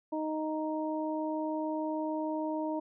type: harmonic tone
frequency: 311.1 Hz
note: D#4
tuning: in tune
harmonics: 1 / 2 / 3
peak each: -33 / -36 / -38 dBFS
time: 0.12-2.8 s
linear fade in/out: 10 ms
effects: none